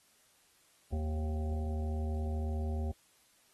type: harmonic tone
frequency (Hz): 77.5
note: D#2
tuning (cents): -6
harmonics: 1 / 3 / 5 / 7 / 9 / 10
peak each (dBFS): -32 / -42 / -46 / -49 / -51 / -52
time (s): 0.92-2.92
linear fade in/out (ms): 10
effects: white hiss -67 dBFS RMS until 3.53 s + AAC 32 kbps